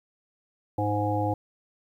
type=harmonic tone; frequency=103.9 Hz; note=G#2; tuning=1 cent sharp; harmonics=1 / 3 / 5 / 7 / 8; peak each=-28 / -30 / -31 / -32 / -30 dBFS; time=0.78-1.34 s; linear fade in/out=5 ms; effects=10-bit